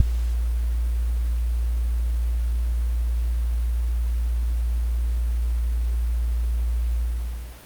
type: tone with ADSR envelope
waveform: sine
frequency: 58.4 Hz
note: A#1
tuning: 4 cents sharp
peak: -4 dBFS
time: 0-7.61 s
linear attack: 4 ms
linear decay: 8 ms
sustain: -16 dB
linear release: 610 ms
effects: pink hiss -45 dBFS RMS until 7.65 s + Opus 48 kbps